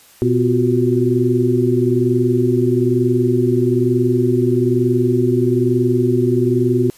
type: tone cluster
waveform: sine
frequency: 121.3 / 250.9 / 355.2 / 376.3 Hz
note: B2 / B3 / F4 / F#4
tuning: -31 / +28 / +29 / +29 cents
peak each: -18 dBFS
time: 0.22-6.9 s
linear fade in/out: 0 ms
effects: white hiss -47 dBFS RMS until 6.97 s + resampled to 32000 Hz